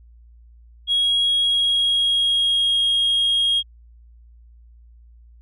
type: tone with pitch glide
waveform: sine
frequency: 3301 to 3263 Hz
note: G#7 to G#7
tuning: -11 to -31 cents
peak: -14 dBFS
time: 0.87-3.63 s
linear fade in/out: 50 ms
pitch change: -20 cents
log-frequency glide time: 1.32-2.83 s
effects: tanh soft clip ceiling -14 dBFS + added 58 Hz sine -45 dBFS peak until 5.41 s